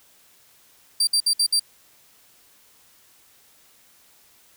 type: tone bursts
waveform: 30% pulse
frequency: 4699 Hz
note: D8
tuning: in tune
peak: -14 dBFS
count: 5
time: 1-1.596 s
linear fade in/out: 5 ms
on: 72 ms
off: 59 ms
effects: white hiss -56 dBFS RMS until 4.56 s